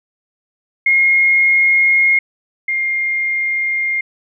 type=tone pair in turn; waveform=sine; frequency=2146 / 2119 Hz; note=C7 / C7; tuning=+43 / +21 cents; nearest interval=unison; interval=22 cents; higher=first; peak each=-9 / -15 dBFS; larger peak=first; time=0.86-2.19 / 2.68-4.01 s; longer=neither; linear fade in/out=5 ms; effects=none